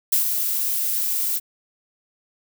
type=noise with ADSR envelope; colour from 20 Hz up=violet; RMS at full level=-17 dBFS; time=0.12-1.4 s; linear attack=8 ms; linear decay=120 ms; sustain=-6 dB; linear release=32 ms; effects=none